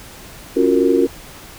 sine chord, Gb major seventh, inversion second, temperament just, 277.5 / 346.9 / 370 / 462.5 Hz, Db4 / F4 / Gb4 / Bb4, +2 / -12 / 0 / -14 cents, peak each -17 dBFS, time 0.56-1.07 s, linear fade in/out 10 ms, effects pink hiss -38 dBFS RMS until 1.58 s

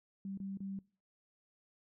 sine tone with dropouts, 194.9 Hz, G3, 10 cents flat, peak -39 dBFS, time 0.25-0.79 s, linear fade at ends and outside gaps 2 ms, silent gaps 0.375-0.401 / 0.573-0.604 s, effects noise-tail reverb RT60 0.4 s tail -23 dB re dry

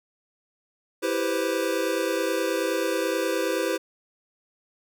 square chord, C major seventh, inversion first, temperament equal, 329.6 / 392 / 493.9 / 523.3 Hz, E4 / G4 / B4 / C5, 0 / 0 / 0 / 0 cents, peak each -30 dBFS, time 1.02-3.78 s, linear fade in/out 20 ms, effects none

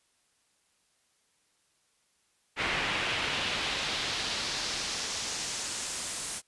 brown noise with band-pass filter sweep, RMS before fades -33 dBFS, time 2.56-6.42 s, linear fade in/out 50 ms, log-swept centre 2300 to 9100 Hz, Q 1.5, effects white hiss -71 dBFS RMS until 6.47 s + resampled to 24000 Hz

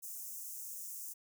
white high-pass noise, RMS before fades -45 dBFS, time 0.02-1.14 s, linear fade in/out 20 ms, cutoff 6000 Hz, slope 48 dB/octave, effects none

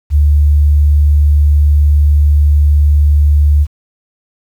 sine tone, 73.42 Hz, D2, in tune, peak -5 dBFS, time 0.1-3.67 s, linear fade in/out 50 ms, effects 7-bit

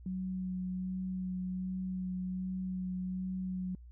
sine tone with vibrato, 185 Hz, F#3, in tune, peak -34 dBFS, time 0.06-3.75 s, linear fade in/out 2 ms, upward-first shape sine, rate 1.3 Hz, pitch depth 13 cents each way, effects added 60 Hz sine -49 dBFS peak until 3.91 s

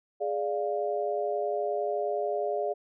sine chord, D diminished, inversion second, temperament equal, 415.3 / 587.3 / 698.5 Hz, Ab4 / D5 / F5, 0 / 0 / 0 cents, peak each -31 / -31 / -32 dBFS, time 0.2-2.74 s, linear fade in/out 20 ms, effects none

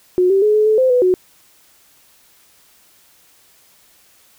sine tone with pitch steps, 363.4 / 389 / 423.1 / 427.3 / 433.5 / 517 / 496.2 / 367 Hz, F#4 / G4 / G#4 / G#4 / A4 / C5 / B4 / F#4, -31 / -13 / +32 / +49 / -26 / -21 / +8 / -14 cents, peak -10 dBFS, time 0.18-1.14 s, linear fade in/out 0 ms, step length 120 ms, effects white hiss -52 dBFS RMS until 4.38 s

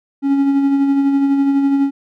triangle tone with tremolo, 277.2 Hz, C#4, in tune, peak -8 dBFS, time 0.22-1.91 s, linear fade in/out 50 ms, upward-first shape sine, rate 12 Hz, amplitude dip 35%, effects none

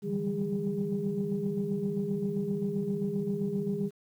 sine tone cluster, 150.2 / 165.5 / 193.2 / 200.8 / 407.3 Hz, D3 / E3 / G3 / G3 / G#4, +39 / +7 / -25 / +42 / -34 cents, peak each -39 / -37 / -35 / -32 / -33 dBFS, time 0.02-3.91 s, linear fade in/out 50 ms, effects tanh soft clip ceiling -19 dBFS + 10-bit

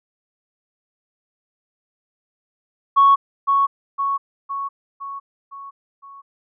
sine tone with echo, 1108.7 Hz, C#6, in tune, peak -8 dBFS, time 2.96-3.16 s, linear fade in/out 20 ms, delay 510 ms, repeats 6, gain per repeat -5 dB, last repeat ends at 6.22 s, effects tanh soft clip ceiling -5 dBFS

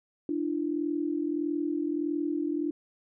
sine tone pair together, 296.7 / 338.3 Hz, D4 / E4, +18 / +45 cents, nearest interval major second, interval 227 cents, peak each -29 / -31 dBFS, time 0.29-2.71 s, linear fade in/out 2 ms, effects none

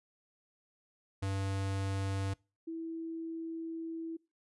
square / sine tone pair in turn, 97.4 / 327.6 Hz, G2 / E4, -11 / -11 cents, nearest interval octave + major sixth, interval 2100 cents, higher second, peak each -33 / -37 dBFS, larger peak first, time 1.22-2.34 / 2.67-4.17 s, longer second, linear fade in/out 10 ms, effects noise-tail reverb RT60 0.3 s tail -24 dB re dry + resampled to 24000 Hz

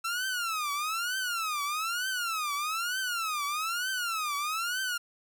sawtooth tone with vibrato, 1329 Hz, E6, 14 cents sharp, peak -26 dBFS, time 0.04-4.98 s, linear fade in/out 10 ms, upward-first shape triangle, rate 1.1 Hz, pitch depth 280 cents each way, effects none

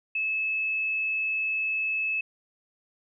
sine tone, 2600 Hz, E7, 24 cents flat, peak -25 dBFS, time 0.15-2.21 s, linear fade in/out 5 ms, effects none

